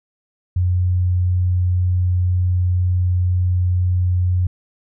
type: tone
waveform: sine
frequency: 90.2 Hz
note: F#2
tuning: 44 cents flat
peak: -14 dBFS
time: 0.56-4.47 s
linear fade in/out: 5 ms
effects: none